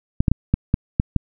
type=clicks; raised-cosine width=5 ms; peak=-3 dBFS; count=7; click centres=0.205 / 0.282 / 0.316 / 0.54 / 0.741 / 0.999 / 1.163 s; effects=none